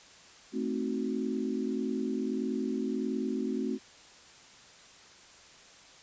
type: chord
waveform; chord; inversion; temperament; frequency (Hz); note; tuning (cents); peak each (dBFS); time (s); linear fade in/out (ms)
sine; A diminished seventh; none; equal; 220 / 261.6 / 311.1 / 370; A3 / C4 / Eb4 / Gb4; 0 / 0 / 0 / 0; -34 / -33 / -39 / -36; 0.52-3.79; 50
effects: white hiss -54 dBFS RMS until 6.02 s + resampled to 16000 Hz